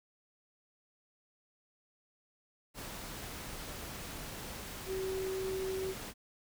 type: tone in noise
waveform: sine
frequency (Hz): 379.8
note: F#4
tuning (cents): +45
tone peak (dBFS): -34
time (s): 4.86-5.95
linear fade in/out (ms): 50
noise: pink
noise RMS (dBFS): -44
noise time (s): 2.74-6.14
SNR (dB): +7
effects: none